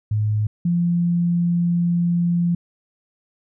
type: tone pair in turn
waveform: sine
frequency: 106.4 / 172.75 Hz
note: G#2 / F3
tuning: +42 / -19 cents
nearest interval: minor sixth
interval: 839 cents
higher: second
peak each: -17 / -16 dBFS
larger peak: second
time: 0.11-0.47 / 0.65-2.55 s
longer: second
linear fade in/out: 5 ms
effects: none